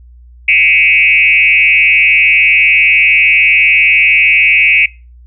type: tone with frequency modulation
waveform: sine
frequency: 2400 Hz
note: D7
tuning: 37 cents sharp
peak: -5 dBFS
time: 0.48-4.86 s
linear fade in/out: 5 ms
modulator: 153 Hz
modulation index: 1.7
effects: noise-tail reverb RT60 0.3 s tail -21 dB re dry + added 60 Hz sine -35 dBFS peak until 5.26 s